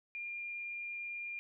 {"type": "tone", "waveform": "sine", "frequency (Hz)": 2403, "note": "D7", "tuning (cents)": 39, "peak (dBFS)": -39, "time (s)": [0.15, 1.39], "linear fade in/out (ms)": 0, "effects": []}